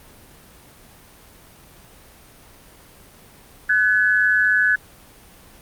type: tone pair together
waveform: sine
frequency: 1500 / 1701.8 Hz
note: F#6 / G#6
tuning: +23 / +42 cents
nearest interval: major second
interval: 219 cents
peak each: -17 / -17 dBFS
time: 3.69-4.76 s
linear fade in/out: 10 ms
effects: pink hiss -47 dBFS RMS until 5.61 s + Opus 32 kbps